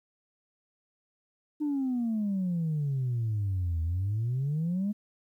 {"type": "exponential two-way sweep", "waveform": "sine", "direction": "down then up", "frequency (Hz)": [304.9, 80, 212.6], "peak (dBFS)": -25, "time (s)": [1.6, 4.93], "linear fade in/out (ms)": 20, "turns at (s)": 3.82, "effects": ["tanh soft clip ceiling -24 dBFS", "11-bit"]}